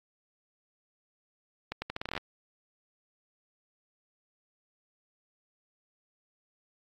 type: accelerating click train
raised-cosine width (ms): 0.3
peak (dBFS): -18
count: 12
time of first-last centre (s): 1.72-2.177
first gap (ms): 100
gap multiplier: 0.8
effects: AAC 48 kbps